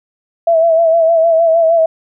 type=tone with vibrato; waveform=sine; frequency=659.3 Hz; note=E5; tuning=in tune; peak=-7 dBFS; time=0.47-1.86 s; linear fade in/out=5 ms; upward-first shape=sine; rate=6.5 Hz; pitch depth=46 cents each way; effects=none